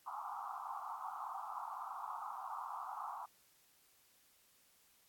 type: band-pass noise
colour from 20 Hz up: pink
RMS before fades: -45 dBFS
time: 0.06-3.26 s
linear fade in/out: 10 ms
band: 750 to 1300 Hz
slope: 96 dB/octave
effects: white hiss -70 dBFS RMS until 5.08 s + AAC 64 kbps